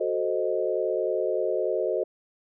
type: chord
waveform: sine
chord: F# diminished seventh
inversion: none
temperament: equal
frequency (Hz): 370 / 440 / 523.3 / 622.3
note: F#4 / A4 / C5 / Eb5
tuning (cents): 0 / 0 / 0 / 0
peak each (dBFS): -29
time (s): 0-2.04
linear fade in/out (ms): 10
effects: none